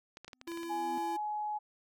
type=clicks; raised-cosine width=0.2 ms; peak=-30 dBFS; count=9; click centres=0.171 / 0.246 / 0.28 / 0.332 / 0.414 / 0.476 / 0.518 / 0.574 / 0.632 s
type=tone with exponential growth; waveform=triangle; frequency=254.2 Hz; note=C4; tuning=50 cents flat; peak=-37 dBFS; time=0.33-0.98 s; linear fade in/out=0 ms; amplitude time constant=140 ms
type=tone; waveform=square; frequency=337 Hz; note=E4; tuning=38 cents sharp; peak=-39 dBFS; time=0.47-1.17 s; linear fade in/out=10 ms
type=tone with pitch glide; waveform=sine; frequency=836 to 843.3 Hz; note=G#5 to G#5; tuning=+11 to +26 cents; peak=-33 dBFS; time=0.69-1.59 s; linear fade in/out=20 ms; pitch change=+15 cents; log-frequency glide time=0.9-0.96 s
effects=none